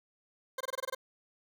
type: tone bursts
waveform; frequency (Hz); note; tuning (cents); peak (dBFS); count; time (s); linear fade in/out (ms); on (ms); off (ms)
20% pulse; 523.3; C5; 0; -29; 8; 0.58-0.949; 5; 26; 23
effects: none